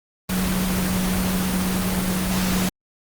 sine tone in noise, 185 Hz, F#3, in tune, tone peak -21 dBFS, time 0.29-2.69 s, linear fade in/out 5 ms, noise pink, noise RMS -25 dBFS, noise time 0.29-2.69 s, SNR +1 dB, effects Opus 24 kbps

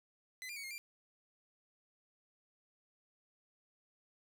sawtooth tone with pitch steps, 2022 / 2396 / 2240 / 2137 / 2369 Hz, B6 / D7 / C#7 / C7 / D7, +40 / +34 / +18 / +36 / +14 cents, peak -40 dBFS, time 0.42-0.78 s, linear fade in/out 0 ms, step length 72 ms, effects none

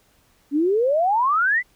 sine exponential sweep, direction up, 273.7 to 2063 Hz, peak -16 dBFS, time 0.51-1.63 s, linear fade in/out 50 ms, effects pink hiss -60 dBFS RMS until 1.75 s

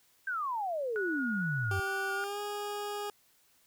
sine exponential sweep, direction down, 1597 to 87.31 Hz, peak -31 dBFS, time 0.27-1.8 s, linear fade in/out 5 ms
sine tone with vibrato, 1452 Hz, F#6, 33 cents flat, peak -33 dBFS, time 0.96-2.24 s, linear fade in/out 0 ms, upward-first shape square, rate 2.2 Hz, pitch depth 17 cents each way
20% pulse tone with pitch glide, 390.2 to 412.4 Hz, G4 to G#4, -8 to -12 cents, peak -30 dBFS, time 1.71-3.1 s, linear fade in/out 2 ms, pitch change +96 cents, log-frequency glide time 2.13-2.4 s
effects white hiss -67 dBFS RMS until 3.66 s

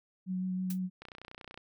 sine tone with vibrato, 185 Hz, F#3, in tune, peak -31 dBFS, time 0.26-0.9 s, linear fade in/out 50 ms, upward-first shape sine, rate 6.3 Hz, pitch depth 13 cents each way
blue noise with exponential decay, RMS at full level -36 dBFS, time 0.7-0.79 s, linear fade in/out 5 ms, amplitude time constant 19 ms
click train, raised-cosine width 0.3 ms, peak -30 dBFS, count 18, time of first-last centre 1.02-1.576 s, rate 30.6 Hz
effects none

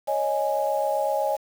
sine chord, C# suspended second, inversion none, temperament equal, 554.4 / 622.3 / 830.6 Hz, C#5 / D#5 / G#5, 0 / 0 / 0 cents, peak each -26 dBFS, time 0.07-1.37 s, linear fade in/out 20 ms, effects 7-bit

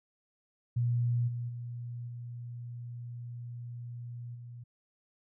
sine tone with level steps, 120 Hz, B2, 49 cents flat, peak -26 / -33 / -37 / -39 / -43 dBFS, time 0.76-4.64 s, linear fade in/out 10 ms, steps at 1.27 / 1.48 / 2.07 / 4.34 s, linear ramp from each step 20 ms, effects none

